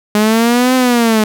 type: linear two-way sweep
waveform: sawtooth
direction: up then down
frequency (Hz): 207.7 to 258.8 to 211.9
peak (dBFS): -5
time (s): 0.15-1.24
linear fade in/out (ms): 2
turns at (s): 0.75
effects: none